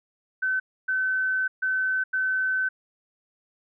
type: tone bursts at uneven times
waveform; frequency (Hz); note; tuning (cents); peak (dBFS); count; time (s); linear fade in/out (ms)
sine; 1524; G6; -49; -22; 4; 0.42-0.6 / 0.88-1.48 / 1.62-2.04 / 2.13-2.69; 10
effects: none